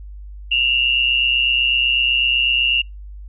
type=tone pair together; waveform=sine; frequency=2724 / 2852 Hz; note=F7 / F7; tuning=-44 / +36 cents; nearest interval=minor second; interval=80 cents; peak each=-17 dBFS; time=0.51-2.82 s; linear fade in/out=10 ms; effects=noise-tail reverb RT60 0.2 s tail -25 dB re dry + added 50 Hz sine -32 dBFS peak until 3.28 s